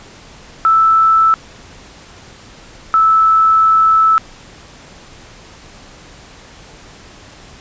sine tone pair in turn, 1318 / 1311.1 Hz, E6 / E6, -1 / -10 cents, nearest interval unison, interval 9 cents, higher first, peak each -7 dBFS, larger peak neither, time 0.65-1.34 / 2.94-4.18 s, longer second, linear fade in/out 0 ms, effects pink hiss -39 dBFS RMS until 7.6 s + resampled to 16000 Hz

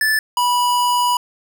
square tone pair in turn, 1748 / 979.1 Hz, A6 / B5, -12 / -15 cents, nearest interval minor seventh, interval 1003 cents, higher first, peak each -15 dBFS, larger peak neither, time 0.01-0.19 / 0.37-1.17 s, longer second, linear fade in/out 2 ms, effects none

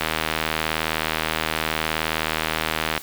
click train, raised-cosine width 0.3 ms, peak -5 dBFS, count 236, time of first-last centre 0.01-2.977 s, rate 79.2 Hz, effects white hiss -39 dBFS RMS until 3.02 s

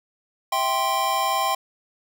square chord, C major, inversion first, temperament just, 654.1 / 784.9 / 1046.5 Hz, E5 / G5 / C6, -14 / +2 / 0 cents, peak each -30 / -25 / -24 dBFS, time 0.52-1.55 s, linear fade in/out 5 ms, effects none

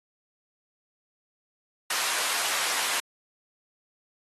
pink high-pass noise, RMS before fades -28 dBFS, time 1.9-3 s, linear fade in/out 5 ms, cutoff 970 Hz, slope 12 dB/octave, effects AAC 32 kbps

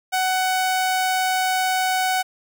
sawtooth tone, 747 Hz, F#5, 16 cents sharp, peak -15 dBFS, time 0.12-2.23 s, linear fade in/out 20 ms, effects none

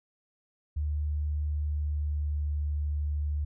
sine tone with pitch glide, 74.6 to 73.91 Hz, D2 to D2, +28 to +12 cents, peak -27 dBFS, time 0.76-3.45 s, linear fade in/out 10 ms, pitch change -16 cents, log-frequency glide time 1.51-2.44 s, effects none

